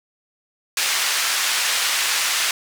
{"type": "band-pass noise", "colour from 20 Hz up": "pink", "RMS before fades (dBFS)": -21, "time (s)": [0.77, 2.51], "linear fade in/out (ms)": 2, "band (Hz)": [1600, 9700], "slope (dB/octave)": 12, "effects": []}